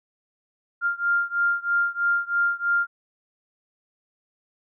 sine beating tone pair, 1396.9 / 1400 Hz, F6 / F6, 0 / +4 cents, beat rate 3.1 Hz, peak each -23 / -24 dBFS, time 0.81-2.87 s, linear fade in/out 50 ms, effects none

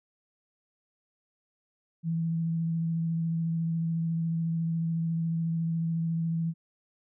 sine tone with vibrato, 164.81 Hz, E3, in tune, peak -26 dBFS, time 2.03-6.54 s, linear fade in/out 50 ms, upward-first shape triangle, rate 14 Hz, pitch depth 18 cents each way, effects none

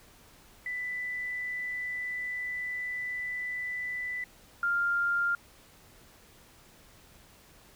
sine tone pair in turn, 1988 / 1398 Hz, B6 / F6, +11 / +1 cents, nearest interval tritone, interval 610 cents, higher first, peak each -32 / -25 dBFS, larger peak second, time 0.66-4.24 / 4.63-5.35 s, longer first, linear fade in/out 2 ms, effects pink hiss -57 dBFS RMS until 7.75 s

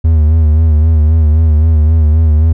triangle tone with vibrato, 78.4 Hz, D#2, 14 cents sharp, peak -3 dBFS, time 0.04-2.53 s, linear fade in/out 10 ms, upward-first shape sine, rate 3.8 Hz, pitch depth 64 cents each way, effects none

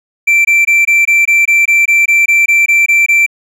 triangle tone bursts, 2345 Hz, D7, 3 cents flat, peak -4 dBFS, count 15, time 0.27-3.264 s, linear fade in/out 10 ms, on 180 ms, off 21 ms, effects none

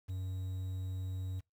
triangle tone with quantisation, 93.4 Hz, F#2, 17 cents sharp, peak -34 dBFS, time 0.08-1.41 s, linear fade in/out 20 ms, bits 10, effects noise-tail reverb RT60 0.2 s tail -25 dB re dry

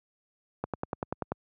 click train, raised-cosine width 1 ms, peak -16 dBFS, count 8, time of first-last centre 0.64-1.32 s, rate 10.3 Hz, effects high-pass 80 Hz 12 dB/octave

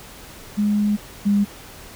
sine tone pair in turn, 207.7 / 203 Hz, G#3 / G#3, 0 / -39 cents, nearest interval unison, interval 39 cents, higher first, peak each -16 / -14 dBFS, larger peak second, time 0.57-0.97 / 1.25-1.45 s, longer first, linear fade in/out 20 ms, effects pink hiss -41 dBFS RMS until 1.95 s

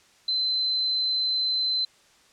sine tone, 4064 Hz, B7, 49 cents sharp, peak -22 dBFS, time 0.28-1.85 s, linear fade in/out 5 ms, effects white hiss -58 dBFS RMS until 2.32 s + low-pass 7000 Hz 12 dB/octave

